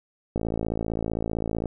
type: click train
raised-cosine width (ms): 2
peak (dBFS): -14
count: 73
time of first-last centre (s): 0.36-1.657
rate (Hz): 55.5
effects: none